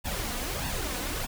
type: noise with flanger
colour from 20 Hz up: pink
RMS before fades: -32 dBFS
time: 0.04-1.27 s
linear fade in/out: 20 ms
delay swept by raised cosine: 1.1 to 4.1 ms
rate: 1.6 Hz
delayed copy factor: +0.65
effects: none